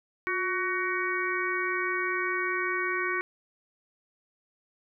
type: harmonic tone with a mistuned harmonic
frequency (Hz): 374.8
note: F#4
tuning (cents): +22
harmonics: 1 / 3 / 4 / 5 / 6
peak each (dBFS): -33 / -33 / -33 / -33 / -33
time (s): 0.27-3.21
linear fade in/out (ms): 0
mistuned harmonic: 1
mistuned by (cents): -70
effects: none